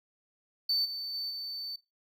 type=tone with level steps; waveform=triangle; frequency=4535 Hz; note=C#8; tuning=39 cents sharp; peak=-25 / -34 / -32 / -35 dBFS; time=0.69-1.76 s; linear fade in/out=5 ms; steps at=0.84 / 1.13 / 1.29 s; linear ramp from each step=20 ms; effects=noise-tail reverb RT60 0.2 s tail -17 dB re dry